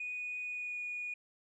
sine tone with pitch glide, 2474 to 2454 Hz, D#7 to D#7, -10 to -25 cents, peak -36 dBFS, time 0-1.14 s, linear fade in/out 5 ms, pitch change -15 cents, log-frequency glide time 0.49-0.79 s, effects tanh soft clip ceiling -32 dBFS

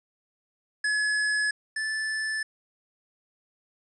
square tone pair in turn, 1700 / 1749.8 Hz, G#6 / A6, +40 / -10 cents, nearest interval unison, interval 50 cents, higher second, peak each -24 / -28 dBFS, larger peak first, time 0.84-1.51 / 1.76-2.43 s, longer neither, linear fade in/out 5 ms, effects resampled to 22050 Hz + 10-bit

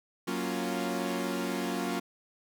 sawtooth chord, Gb major seventh, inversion none, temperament equal, 185 / 233.1 / 277.2 / 349.2 Hz, Gb3 / Bb3 / Db4 / F4, 0 / 0 / 0 / 0 cents, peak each -32 dBFS, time 0.27-2 s, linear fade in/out 10 ms, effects none

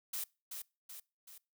blue noise with echo, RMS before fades -39 dBFS, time 0.13-0.24 s, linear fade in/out 5 ms, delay 380 ms, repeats 3, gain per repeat -5 dB, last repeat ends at 1.38 s, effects noise-tail reverb RT60 0.3 s tail -24 dB re dry

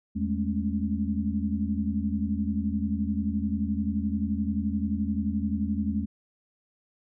sine tone cluster, 80.8 / 204.5 / 216 / 276.2 Hz, E2 / G#3 / A3 / C#4, -34 / -26 / -32 / -6 cents, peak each -32 / -29 / -29 / -35 dBFS, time 0.15-6.06 s, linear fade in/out 20 ms, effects none

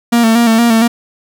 45% pulse tone with vibrato, 230 Hz, A#3, 23 cents flat, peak -7 dBFS, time 0.12-0.88 s, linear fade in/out 10 ms, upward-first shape square, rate 4.3 Hz, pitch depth 42 cents each way, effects none

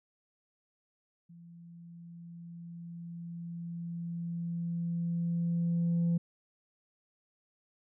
sine tone with level ramp, 170 Hz, F3, 46 cents flat, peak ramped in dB -50 to -23 dBFS, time 1.29-6.18 s, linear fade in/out 10 ms, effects tanh soft clip ceiling -24 dBFS

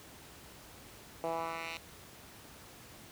10% pulse tone with band-pass filter sweep, 164.81 Hz, E3, in tune, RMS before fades -38 dBFS, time 1.24-1.77 s, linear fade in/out 0 ms, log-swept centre 600 to 3200 Hz, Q 1.6, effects pink hiss -53 dBFS RMS until 3.11 s + high-pass 60 Hz 12 dB/octave

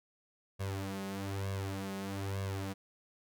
sawtooth tone with flanger, 97.7 Hz, G2, 5 cents flat, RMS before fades -38 dBFS, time 0.59-2.74 s, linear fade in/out 20 ms, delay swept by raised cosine 1.8 to 4.8 ms, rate 1.1 Hz, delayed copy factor +1, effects none

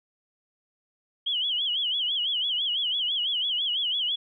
sine tone with vibrato, 3136 Hz, G7, in tune, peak -24 dBFS, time 1.26-4.16 s, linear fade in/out 10 ms, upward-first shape sine, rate 6 Hz, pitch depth 150 cents each way, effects none

